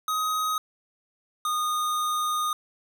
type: tone pair in turn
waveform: square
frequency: 1258 / 1230 Hz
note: D#6 / D#6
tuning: +19 / -20 cents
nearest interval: unison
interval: 39 cents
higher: first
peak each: -25 dBFS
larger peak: neither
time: 0.08-0.58 / 1.45-2.53 s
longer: second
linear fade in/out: 2 ms
effects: none